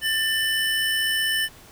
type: tone pair together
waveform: square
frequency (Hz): 1780.1 / 2992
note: A6 / F#7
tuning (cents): +20 / +19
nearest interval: major sixth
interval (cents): 899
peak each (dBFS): -24 / -25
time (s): 0.01-1.49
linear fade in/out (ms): 50
effects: pink hiss -48 dBFS RMS until 1.71 s